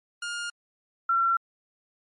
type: tone pair in turn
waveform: sawtooth / sine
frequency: 1415 / 1358.9 Hz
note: F6 / F6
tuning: +22 / -48 cents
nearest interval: minor second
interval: 70 cents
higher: first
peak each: -27 / -20 dBFS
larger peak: second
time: 0.22-0.5 / 1.09-1.37 s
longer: neither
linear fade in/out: 5 ms
effects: MP3 48 kbps